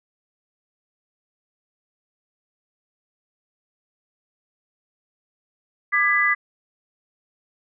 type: chord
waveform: sine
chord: G# diminished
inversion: second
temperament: just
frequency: 1196.1 / 1661.2 / 1993.5 Hz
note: D6 / G#6 / B6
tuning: +31 / 0 / +16 cents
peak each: -23 / -23 / -18 dBFS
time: 5.92-6.35 s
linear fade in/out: 20 ms
effects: none